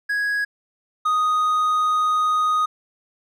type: tone pair in turn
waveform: triangle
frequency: 1661.2 / 1244.5 Hz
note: G#6 / D#6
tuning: 0 / 0 cents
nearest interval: perfect fourth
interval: 500 cents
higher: first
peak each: -18 / -15 dBFS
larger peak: second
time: 0.09-0.45 / 1.05-2.66 s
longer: second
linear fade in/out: 10 ms
effects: none